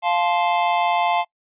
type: chord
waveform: square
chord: F major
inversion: none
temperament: just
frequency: 698.5 / 873.1 / 1047.7 Hz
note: F5 / A5 / C6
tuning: 0 / -14 / +2 cents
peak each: -21 / -22 / -26 dBFS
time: 0.02-1.25 s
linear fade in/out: 50 ms
effects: noise-tail reverb RT60 0.1 s tail -23 dB re dry + resampled to 8000 Hz